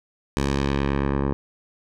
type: tone with low-pass filter sweep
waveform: 10% pulse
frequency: 69.3 Hz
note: C#2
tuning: in tune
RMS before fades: -23 dBFS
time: 0.37-1.33 s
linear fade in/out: 0 ms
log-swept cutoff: 8600 to 960 Hz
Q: 0.89
effects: none